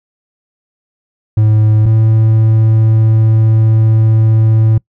triangle tone pair in turn, 108 / 110.59 Hz, A2 / A2, -32 / +9 cents, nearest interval unison, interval 41 cents, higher second, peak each -4 dBFS, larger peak neither, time 1.37-1.86 / 1.86-4.78 s, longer second, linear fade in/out 5 ms, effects noise-tail reverb RT60 0.1 s tail -24 dB re dry

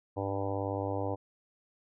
harmonic tone with a mistuned harmonic, 98.3 Hz, G2, 5 cents sharp, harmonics 1 / 3 / 4 / 5 / 6 / 7 / 8 / 9 / 10, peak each -36 / -38 / -42 / -37 / -39 / -44 / -41 / -43 / -46 dBFS, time 0.16-1.16 s, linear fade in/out 20 ms, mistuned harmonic 1, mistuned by +45 cents, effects none

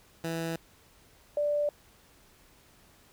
15% pulse / sine tone pair in turn, 164.81 / 587.3 Hz, E3 / D5, 0 / 0 cents, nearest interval octave + minor seventh, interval 2200 cents, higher second, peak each -25 dBFS, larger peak neither, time 0.24-0.56 / 1.37-1.69 s, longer neither, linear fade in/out 2 ms, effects pink hiss -60 dBFS RMS until 3.12 s

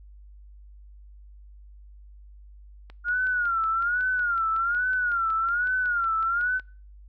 click train, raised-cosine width 0.3 ms, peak -30 dBFS, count 21, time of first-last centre 2.9-6.597 s, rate 5.41 Hz
sine tone with vibrato, 1412 Hz, F6, 19 cents sharp, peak -22 dBFS, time 3.04-6.61 s, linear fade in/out 50 ms, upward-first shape sine, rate 1.2 Hz, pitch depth 120 cents each way
effects noise-tail reverb RT60 0.4 s tail -23 dB re dry + added 50 Hz sine -45 dBFS peak until 7.08 s

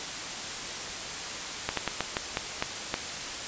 slowing click train, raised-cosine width 0.3 ms, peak -10 dBFS, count 8, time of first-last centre 1.69-2.941 s, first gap 83 ms, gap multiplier 1.25, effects white hiss -35 dBFS RMS until 3.47 s + resampled to 16000 Hz

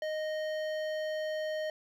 sine tone with hard clipping, 620 Hz, D#5, 6 cents flat, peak -34 dBFS, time 0.02-1.7 s, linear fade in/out 2 ms, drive 13 dB, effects none

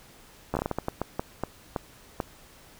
slowing click train, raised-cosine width 1 ms, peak -13 dBFS, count 14, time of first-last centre 0.54-2.202 s, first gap 12 ms, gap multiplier 1.35, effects pink hiss -53 dBFS RMS until 2.79 s

